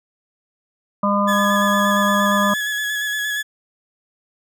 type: harmonic tone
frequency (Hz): 202.4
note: G#3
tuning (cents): -44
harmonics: 1 / 3 / 5 / 6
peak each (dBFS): -19 / -22 / -21 / -21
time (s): 1.03-2.54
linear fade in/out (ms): 5
type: tone with vibrato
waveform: 35% pulse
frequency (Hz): 1695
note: G#6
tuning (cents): +35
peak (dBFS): -19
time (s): 1.27-3.43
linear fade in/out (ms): 20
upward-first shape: square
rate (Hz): 8.6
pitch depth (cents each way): 23
effects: none